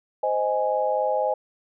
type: chord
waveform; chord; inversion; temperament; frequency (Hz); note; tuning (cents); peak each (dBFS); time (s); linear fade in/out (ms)
sine; Ab major; first; just; 519.1 / 623 / 830.6; C5 / Eb5 / Ab5; -14 / +2 / 0; -25; 0.23-1.34; 5
effects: none